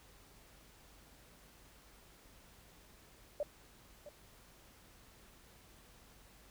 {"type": "tone with echo", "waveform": "sine", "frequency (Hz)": 587.3, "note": "D5", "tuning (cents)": 0, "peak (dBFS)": -33, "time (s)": [3.4, 3.43], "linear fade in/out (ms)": 2, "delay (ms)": 660, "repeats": 1, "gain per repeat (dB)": -14, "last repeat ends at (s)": 4.09, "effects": ["added 50 Hz sine -67 dBFS peak until 6.5 s", "pink hiss -62 dBFS RMS until 6.5 s"]}